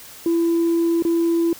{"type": "tone with dropouts", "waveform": "sine", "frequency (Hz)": 335.6, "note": "E4", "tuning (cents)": 31, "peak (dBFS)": -14, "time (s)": [0.26, 1.53], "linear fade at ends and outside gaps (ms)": 2, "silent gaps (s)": [1.024, 1.05], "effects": ["tanh soft clip ceiling -13 dBFS", "white hiss -41 dBFS RMS until 1.59 s"]}